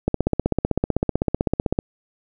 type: click train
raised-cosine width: 2 ms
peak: -5 dBFS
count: 28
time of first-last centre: 0.08-1.789 s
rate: 15.8 Hz
effects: none